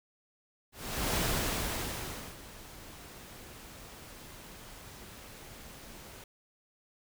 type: noise with ADSR envelope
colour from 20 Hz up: pink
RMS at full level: -30 dBFS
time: 0.72-6.24 s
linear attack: 440 ms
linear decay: 1200 ms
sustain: -19 dB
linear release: 3 ms
effects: none